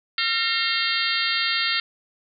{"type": "harmonic tone with a mistuned harmonic", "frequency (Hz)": 457.6, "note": "A#4", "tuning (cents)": -32, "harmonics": [3, 4, 5, 6, 7, 8, 9, 10], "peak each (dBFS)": [-29, -29, -29, -29, -29, -29, -29, -29], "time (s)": [0.18, 1.8], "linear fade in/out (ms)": 2, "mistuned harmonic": 5, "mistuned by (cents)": -110, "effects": []}